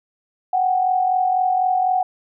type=tone pair together; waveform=sine; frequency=740 / 784 Hz; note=F#5 / G5; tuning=0 / 0 cents; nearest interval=minor second; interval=100 cents; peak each=-16 / -24 dBFS; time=0.53-2.03 s; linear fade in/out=5 ms; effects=none